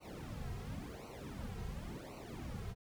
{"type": "noise with flanger", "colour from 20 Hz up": "brown", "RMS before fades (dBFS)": -45, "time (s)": [0, 2.75], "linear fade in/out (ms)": 50, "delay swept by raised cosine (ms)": [0.58, 3.48], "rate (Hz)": 0.93, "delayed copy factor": -1, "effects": []}